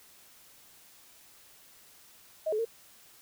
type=tone with pitch steps; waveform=sine; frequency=630 / 428.4 / 456.9 Hz; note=D#5 / A4 / A#4; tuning=+21 / -46 / -35 cents; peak=-27 dBFS; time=2.46-2.652 s; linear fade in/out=10 ms; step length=64 ms; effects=white hiss -57 dBFS RMS until 3.21 s